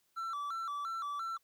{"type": "tone with vibrato", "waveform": "triangle", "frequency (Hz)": 1246, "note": "D#6", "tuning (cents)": 2, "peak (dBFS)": -34, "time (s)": [0.16, 1.38], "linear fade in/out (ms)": 20, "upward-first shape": "square", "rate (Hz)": 2.9, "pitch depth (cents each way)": 130, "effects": ["white hiss -75 dBFS RMS until 1.43 s"]}